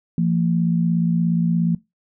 sine tone pair together, 170.1 / 227.1 Hz, F3 / A#3, -45 / -45 cents, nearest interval perfect fourth, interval 500 cents, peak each -17 / -22 dBFS, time 0.18-1.75 s, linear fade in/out 2 ms, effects noise-tail reverb RT60 0.2 s tail -21 dB re dry

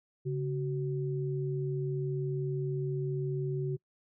sine tone pair together, 139.59 / 374.5 Hz, C#3 / F#4, +12 / +21 cents, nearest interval octave + perfect fourth, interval 1709 cents, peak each -31 / -35 dBFS, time 0.25-3.77 s, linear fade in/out 20 ms, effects noise-tail reverb RT60 0.1 s tail -24 dB re dry

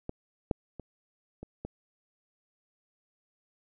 clicks, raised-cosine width 2 ms, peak -21 / -13 / -27 / -28 / -23 dBFS, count 5, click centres 0.094 / 0.512 / 0.797 / 1.43 / 1.65 s, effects none

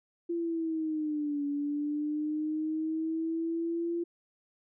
sine linear two-way sweep, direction down then up, 342.8 to 285.4 to 342.8 Hz, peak -29 dBFS, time 0.29-4.04 s, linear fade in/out 10 ms, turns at 1.45 s, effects none

